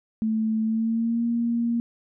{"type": "tone with pitch glide", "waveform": "sine", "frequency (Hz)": [220, 234.4], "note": ["A3", "A#3"], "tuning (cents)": [0, 10], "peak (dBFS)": -21, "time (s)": [0.22, 1.8], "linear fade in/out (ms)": 0, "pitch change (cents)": 110, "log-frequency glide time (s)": [0.63, 1.24], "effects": []}